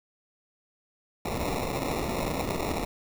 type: noise with sample-and-hold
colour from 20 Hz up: white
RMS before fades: -30 dBFS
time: 1.25-2.85 s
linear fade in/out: 5 ms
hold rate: 1575 Hz
effects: none